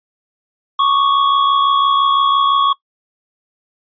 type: tone pair together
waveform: square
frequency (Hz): 1108.7 / 1174.6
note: C#6 / D6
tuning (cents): 0 / 0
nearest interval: minor second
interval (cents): 100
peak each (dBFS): -12 / -21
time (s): 0.79-2.73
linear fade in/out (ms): 5
effects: noise-tail reverb RT60 0.1 s tail -21 dB re dry + resampled to 11025 Hz